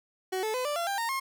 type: tone with pitch steps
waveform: 30% pulse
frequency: 374.7 / 435.4 / 506 / 588 / 683.2 / 794 / 922.6 / 1072.1 Hz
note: F#4 / A4 / B4 / D5 / F5 / G5 / A#5 / C6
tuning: +22 / -18 / +42 / +2 / -38 / +22 / -18 / +42 cents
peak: -26 dBFS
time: 0.32-1.2 s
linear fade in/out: 10 ms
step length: 110 ms
effects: none